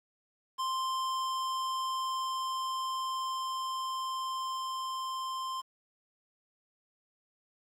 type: tone with level ramp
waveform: square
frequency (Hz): 1046.5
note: C6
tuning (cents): 0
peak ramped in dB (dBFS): -31 to -35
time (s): 0.58-5.62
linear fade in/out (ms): 20
effects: low-pass 9000 Hz 12 dB/octave + 10-bit